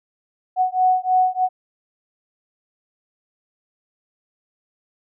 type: beating tone pair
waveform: sine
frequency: 739 / 742.2 Hz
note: F#5 / F#5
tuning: -2 / +5 cents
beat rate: 3.2 Hz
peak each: -18 dBFS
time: 0.56-1.49 s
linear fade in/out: 50 ms
effects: none